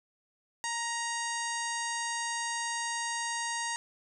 harmonic tone with a mistuned harmonic, 940 Hz, A#5, 14 cents sharp, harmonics 1 / 2 / 3 / 4 / 5 / 6 / 7 / 8 / 9 / 10, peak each -36 / -37 / -44 / -45 / -44 / -48 / -38 / -49 / -42 / -52 dBFS, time 0.64-3.76 s, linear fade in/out 0 ms, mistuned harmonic 1, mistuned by -20 cents, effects none

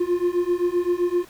triangle beating tone pair, 348.5 / 356.2 Hz, F4 / F4, -4 / +34 cents, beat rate 7.7 Hz, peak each -21 / -20 dBFS, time 0-1.25 s, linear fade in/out 10 ms, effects pink hiss -49 dBFS RMS until 1.29 s

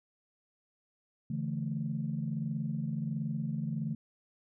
sine chord, D suspended second, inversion none, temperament equal with one note detuned, 143.4 / 164.81 / 220 Hz, D3 / E3 / A3, -41 / 0 / 0 cents, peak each -35 / -36 / -36 dBFS, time 1.3-3.95 s, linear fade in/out 5 ms, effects tanh soft clip ceiling -22 dBFS

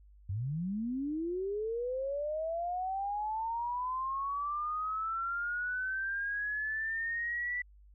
sine linear sweep, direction up, 88.6 to 1975.5 Hz, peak -32 dBFS, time 0.29-7.62 s, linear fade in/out 5 ms, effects added 50 Hz sine -55 dBFS peak until 7.94 s

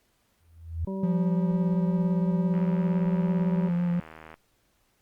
sine tone with exponential growth, 82.41 Hz, E2, in tune, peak -24 dBFS, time 0.4-0.85 s, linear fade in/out 5 ms, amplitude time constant 97 ms
harmonic tone, 192.3 Hz, G3, 33 cents flat, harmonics 1 / 2 / 3 / 5, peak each -30 / -36 / -40 / -44 dBFS, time 0.87-3.69 s, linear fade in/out 5 ms
triangle tone with vibrato, 174.61 Hz, F3, in tune, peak -21 dBFS, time 1.03-4 s, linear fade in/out 5 ms, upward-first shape sine, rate 5.8 Hz, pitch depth 16 cents each way
click train, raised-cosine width 0.5 ms, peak -29 dBFS, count 144, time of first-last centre 2.54-4.341 s, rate 79.4 Hz
effects pink hiss -69 dBFS RMS until 5.01 s + Opus 48 kbps

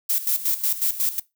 violet noise with tremolo, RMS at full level -21 dBFS, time 0.09-1.2 s, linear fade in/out 10 ms, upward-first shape square, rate 5.5 Hz, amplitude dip 75%, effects noise-tail reverb RT60 0.2 s tail -21 dB re dry

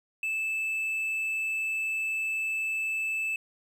triangle tone, 2628 Hz, E7, 6 cents flat, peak -26 dBFS, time 0.23-3.36 s, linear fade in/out 2 ms, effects 11-bit

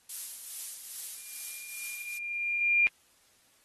violet noise with tremolo, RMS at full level -34 dBFS, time 0.09-2.18 s, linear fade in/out 5 ms, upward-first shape triangle, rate 2.4 Hz, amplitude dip 55%
sine tone with exponential growth, 2400 Hz, D7, 37 cents sharp, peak -19 dBFS, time 1.16-2.87 s, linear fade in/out 0 ms, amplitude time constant 370 ms
effects white hiss -65 dBFS RMS until 3.64 s + AAC 32 kbps

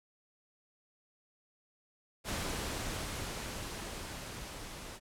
pink noise with level ramp, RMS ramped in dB -36 to -46 dBFS, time 2.24-5 s, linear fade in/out 50 ms, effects low-pass 11000 Hz 12 dB/octave

